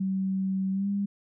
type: tone with pitch glide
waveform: sine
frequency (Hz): 191.1 to 200.5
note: G3 to G3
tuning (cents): -44 to +39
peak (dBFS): -25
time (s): 0-1.06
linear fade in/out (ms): 10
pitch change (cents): +83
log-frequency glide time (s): 0.72-0.88
effects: none